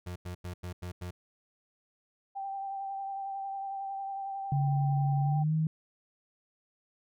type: tone bursts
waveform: 35% pulse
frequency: 89.2 Hz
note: F2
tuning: 37 cents sharp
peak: -35 dBFS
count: 6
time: 0.06-1.11 s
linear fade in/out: 10 ms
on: 100 ms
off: 90 ms
type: tone with vibrato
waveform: sine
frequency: 784 Hz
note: G5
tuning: in tune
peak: -34 dBFS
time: 2.35-5.44 s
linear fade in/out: 20 ms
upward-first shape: triangle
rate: 11 Hz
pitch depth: 23 cents each way
type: tone with pitch glide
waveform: sine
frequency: 140.5 to 157.71 Hz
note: C#3 to D#3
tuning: +24 to +24 cents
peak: -25 dBFS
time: 4.52-5.67 s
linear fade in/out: 2 ms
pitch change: +200 cents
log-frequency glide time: 5.22-5.54 s
effects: none